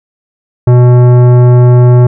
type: tone with tanh clipping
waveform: sine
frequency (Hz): 123.2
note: B2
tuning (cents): -4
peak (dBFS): -3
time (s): 0.67-2.07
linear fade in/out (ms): 5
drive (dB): 15
effects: none